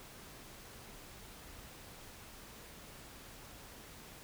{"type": "silence", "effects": ["pink hiss -53 dBFS RMS until 4.23 s"]}